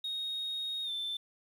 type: tone with pitch glide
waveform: sine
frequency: 3737 to 3542 Hz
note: A#7 to A7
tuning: +4 to +11 cents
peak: -32 dBFS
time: 0.04-1.17 s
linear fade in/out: 5 ms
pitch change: -93 cents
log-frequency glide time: 0.84-0.91 s
effects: tanh soft clip ceiling -31 dBFS + 10-bit